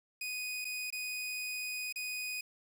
sawtooth tone with dropouts, 2489 Hz, D#7, in tune, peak -33 dBFS, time 0.21-2.41 s, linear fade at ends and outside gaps 5 ms, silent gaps 0.646-0.651 / 0.904-0.925 / 1.926-1.958 s, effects 10-bit

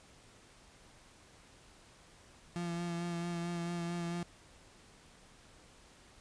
35% pulse tone with vibrato, 171.7 Hz, F3, 29 cents flat, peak -34 dBFS, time 2.56-4.23 s, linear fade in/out 0 ms, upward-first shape sine, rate 4.5 Hz, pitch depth 21 cents each way, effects pink hiss -60 dBFS RMS until 6.2 s + resampled to 22050 Hz

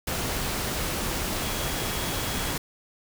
sine tone in noise, 3322 Hz, G#7, in tune, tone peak -40 dBFS, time 1.42-2.51 s, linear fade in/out 5 ms, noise pink, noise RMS -29 dBFS, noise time 0.07-2.58 s, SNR -14 dB, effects none

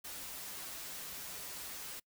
white noise with comb filter, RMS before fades -45 dBFS, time 0.04-2 s, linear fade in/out 10 ms, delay 8.6 ms, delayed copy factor -0.6, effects noise-tail reverb RT60 0.1 s tail -25 dB re dry

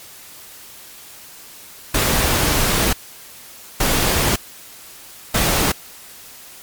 pink noise bursts at uneven times, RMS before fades -17 dBFS, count 3, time 1.94-2.93 / 3.8-4.36 / 5.34-5.72 s, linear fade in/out 5 ms, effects white hiss -40 dBFS RMS until 6.62 s + MP3 96 kbps

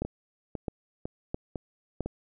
two click trains, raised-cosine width 2 ms, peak -20 / -17 dBFS, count 5 / 4, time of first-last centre 0.05-2.06 / 0.02-2.007 s, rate 1.99 / 1.51 Hz, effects none

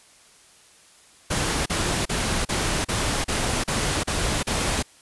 pink noise bursts, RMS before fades -24 dBFS, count 9, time 1.3-4.828 s, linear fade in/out 10 ms, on 360 ms, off 36 ms, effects white hiss -53 dBFS RMS until 5.01 s + resampled to 24000 Hz

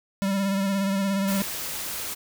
square tone with vibrato, 196 Hz, G3, in tune, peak -23 dBFS, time 0.22-1.42 s, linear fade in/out 0 ms, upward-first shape sine, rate 17 Hz, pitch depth 35 cents each way
white noise, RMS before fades -32 dBFS, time 1.27-2.15 s, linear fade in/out 20 ms
effects none

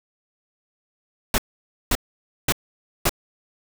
pink noise bursts, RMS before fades -19 dBFS, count 4, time 1.34-3.094 s, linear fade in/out 2 ms, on 41 ms, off 530 ms, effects none

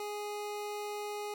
25% pulse tone, 415.3 Hz, G#4, in tune, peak -33 dBFS, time 0-1.34 s, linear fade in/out 2 ms, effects none

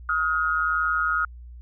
sine tone pair together, 1265.2 / 1427 Hz, D#6 / F6, +29 / +37 cents, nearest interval major second, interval 208 cents, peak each -24 / -23 dBFS, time 0.09-1.25 s, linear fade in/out 2 ms, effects added 60 Hz sine -39 dBFS peak until 1.61 s

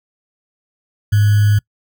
sine tone with sample-and-hold, 103.83 Hz, G#2, in tune, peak -9 dBFS, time 1.12-1.59 s, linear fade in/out 10 ms, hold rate 1575 Hz, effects noise-tail reverb RT60 0.1 s tail -25 dB re dry

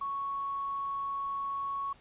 triangle tone with hard clipping, 1108.7 Hz, C#6, in tune, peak -32 dBFS, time 0.01-1.93 s, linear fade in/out 5 ms, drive 3 dB, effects pink hiss -59 dBFS RMS until 2 s + resampled to 8000 Hz

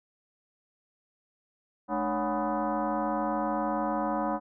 sine tone with frequency modulation, 214.6 Hz, A3, 43 cents flat, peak -26 dBFS, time 1.88-4.4 s, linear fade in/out 50 ms, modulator 258 Hz, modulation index 3.7, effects none

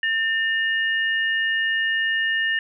sine tone pair together, 1800 / 2857 Hz, A6 / F7, +39 / +39 cents, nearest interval minor sixth, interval 800 cents, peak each -20 / -27 dBFS, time 0.03-2.59 s, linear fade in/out 2 ms, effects none

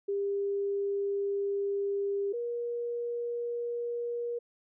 sine tone pair in turn, 400 / 475.7 Hz, G4 / A#4, +35 / +35 cents, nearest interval minor third, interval 300 cents, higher second, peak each -28 / -31 dBFS, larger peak first, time 0.08-2.33 / 2.33-4.39 s, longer first, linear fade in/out 10 ms, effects none

